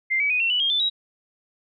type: tone with pitch steps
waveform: sine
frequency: 2093 / 2282 / 2489 / 2714 / 2960 / 3228 / 3520 / 3839 Hz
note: C7 / C#7 / D#7 / E7 / F#7 / G#7 / A7 / B7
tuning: 0 / +50 / 0 / +50 / 0 / -50 / 0 / -50 cents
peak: -19 dBFS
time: 0.1-0.9 s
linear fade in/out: 20 ms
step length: 100 ms
effects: none